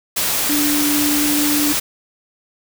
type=tone in noise; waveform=sine; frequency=294 Hz; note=D4; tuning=2 cents sharp; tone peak=-17 dBFS; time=0.49-1.73 s; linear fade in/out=10 ms; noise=white; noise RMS=-19 dBFS; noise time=0.16-1.8 s; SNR=-1 dB; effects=none